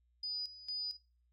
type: tone with tremolo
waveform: sine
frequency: 4951 Hz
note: D#8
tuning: 9 cents flat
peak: -37 dBFS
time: 0.23-0.97 s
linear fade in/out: 5 ms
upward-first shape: square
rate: 2.2 Hz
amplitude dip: 80%
effects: noise-tail reverb RT60 0.4 s tail -20 dB re dry + added 60 Hz sine -70 dBFS peak until 1.32 s